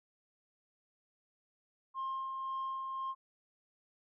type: tone with tremolo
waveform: sine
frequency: 1063 Hz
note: C6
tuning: 27 cents sharp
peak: -33 dBFS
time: 1.94-3.15 s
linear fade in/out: 50 ms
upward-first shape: sine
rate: 1.9 Hz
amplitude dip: 35%
effects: tanh soft clip ceiling -33 dBFS